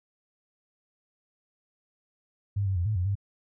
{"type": "tone with pitch steps", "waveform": "sine", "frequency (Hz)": [100.5, 96.2, 87, 107.7, 89.7, 99.5], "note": ["G2", "G2", "F2", "A2", "F2", "G2"], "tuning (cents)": [44, -32, -6, -37, 47, 26], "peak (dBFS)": -24, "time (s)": [2.56, 3.154], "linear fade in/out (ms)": 10, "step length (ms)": 99, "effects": []}